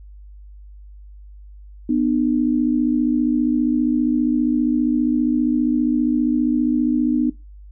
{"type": "tone pair together", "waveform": "sine", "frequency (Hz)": [246.9, 301.9], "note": ["B3", "D4"], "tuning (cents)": [0, 48], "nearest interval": "minor third", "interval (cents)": 348, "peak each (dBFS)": -18, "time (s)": [1.89, 7.3], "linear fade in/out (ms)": 5, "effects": ["noise-tail reverb RT60 0.2 s tail -18 dB re dry", "added 50 Hz sine -38 dBFS peak until 7.71 s"]}